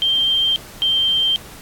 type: tone pair in turn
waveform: sine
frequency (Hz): 3157 / 3145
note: G7 / G7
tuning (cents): +12 / +5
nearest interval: unison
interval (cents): 7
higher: first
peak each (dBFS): -14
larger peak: neither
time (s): 0.02-0.56 / 0.82-1.36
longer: neither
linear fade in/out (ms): 0
effects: pink hiss -39 dBFS RMS until 1.61 s + AAC 64 kbps